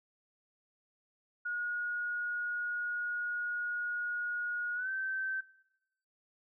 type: tone with pitch glide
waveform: sine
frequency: 1444 to 1547.6 Hz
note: F#6 to G6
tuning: -43 to -23 cents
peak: -33 dBFS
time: 1.45-5.41 s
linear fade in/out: 10 ms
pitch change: +120 cents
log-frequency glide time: 4.75-4.89 s
effects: noise-tail reverb RT60 0.9 s tail -19 dB re dry